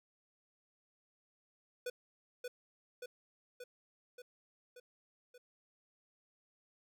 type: tone with echo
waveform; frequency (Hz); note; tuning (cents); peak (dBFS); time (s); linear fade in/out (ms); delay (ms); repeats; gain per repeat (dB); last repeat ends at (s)
square; 493.9; B4; 0; -38; 1.86-1.9; 5; 580; 6; -3; 5.38
effects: none